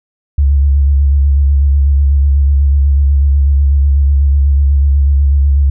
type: tone with vibrato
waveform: sine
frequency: 70 Hz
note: C#2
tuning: 18 cents sharp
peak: -6 dBFS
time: 0.38-5.7 s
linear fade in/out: 5 ms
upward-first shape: square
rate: 8.1 Hz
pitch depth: 36 cents each way
effects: none